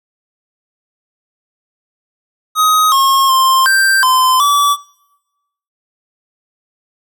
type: tone with pitch steps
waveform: square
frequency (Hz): 1258 / 1081 / 1053 / 1571 / 1029 / 1151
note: D#6 / C#6 / C6 / G6 / C6 / D6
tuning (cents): +19 / -44 / +11 / +3 / -29 / -35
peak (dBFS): -9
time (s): 2.55-4.77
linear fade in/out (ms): 50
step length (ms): 370
effects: noise-tail reverb RT60 1.0 s tail -24 dB re dry